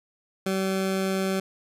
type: tone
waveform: 20% pulse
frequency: 191.2 Hz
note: G3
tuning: 43 cents flat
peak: -19 dBFS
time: 0.46-1.4 s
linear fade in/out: 5 ms
effects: resampled to 32000 Hz